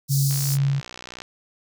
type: high-pass noise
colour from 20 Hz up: pink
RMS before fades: -28 dBFS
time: 0.08-0.58 s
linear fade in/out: 50 ms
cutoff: 4500 Hz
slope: 48 dB/octave
type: tone with tremolo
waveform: sine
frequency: 138.59 Hz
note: C#3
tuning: in tune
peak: -17 dBFS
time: 0.09-0.81 s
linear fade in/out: 20 ms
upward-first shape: sine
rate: 2.3 Hz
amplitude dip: 45%
type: click train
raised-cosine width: 0.2 ms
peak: -19 dBFS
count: 57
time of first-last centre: 0.31-1.219 s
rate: 61.6 Hz
effects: none